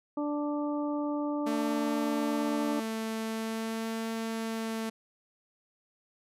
harmonic tone, 293.7 Hz, D4, in tune, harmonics 1 / 2 / 3 / 4, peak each -30 / -36 / -40 / -42 dBFS, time 0.17-2.8 s, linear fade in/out 5 ms
sawtooth tone with vibrato, 223.7 Hz, A3, 29 cents sharp, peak -28 dBFS, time 1.46-4.9 s, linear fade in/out 10 ms, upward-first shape sine, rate 0.46 Hz, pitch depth 12 cents each way
effects resampled to 32000 Hz

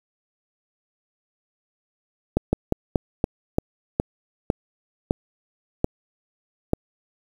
slowing click train, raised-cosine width 2 ms, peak -5 dBFS, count 11, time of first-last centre 2.37-6.734 s, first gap 160 ms, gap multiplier 1.21, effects 7-bit

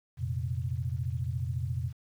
sine chord, F suspended fourth, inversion none, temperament equal, 87.31 / 116.54 / 130.81 Hz, F2 / Bb2 / C3, 0 / 0 / 0 cents, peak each -34 / -34 / -34 dBFS, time 0.17-1.93 s, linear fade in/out 50 ms, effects 10-bit

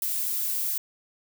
violet noise with ADSR envelope, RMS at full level -25 dBFS, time 0.02-0.78 s, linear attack 3 ms, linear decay 4 ms, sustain -3 dB, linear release 4 ms, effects none

